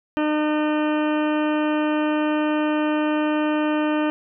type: harmonic tone with a mistuned harmonic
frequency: 303.5 Hz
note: D#4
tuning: 43 cents flat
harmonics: 1 / 2 / 3 / 4 / 5 / 6 / 8 / 9 / 10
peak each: -20 / -26 / -30 / -32 / -34 / -36 / -38 / -39 / -40 dBFS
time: 0.17-4.1 s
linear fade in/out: 0 ms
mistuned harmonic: 10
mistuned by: +15 cents
effects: none